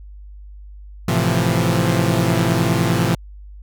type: chord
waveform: sawtooth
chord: F major seventh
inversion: first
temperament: equal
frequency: 110 / 130.81 / 164.81 / 174.61 Hz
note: A2 / C3 / E3 / F3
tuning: 0 / 0 / 0 / 0 cents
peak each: -17 dBFS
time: 1.08-3.15 s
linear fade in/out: 5 ms
effects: added 50 Hz sine -35 dBFS peak until 3.62 s